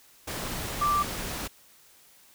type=tone in noise; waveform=sine; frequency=1174.7 Hz; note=D6; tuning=in tune; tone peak=-22 dBFS; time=0.81-1.03 s; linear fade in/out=10 ms; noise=pink; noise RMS=-34 dBFS; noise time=0.27-1.48 s; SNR=+9 dB; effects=white hiss -57 dBFS RMS until 2.34 s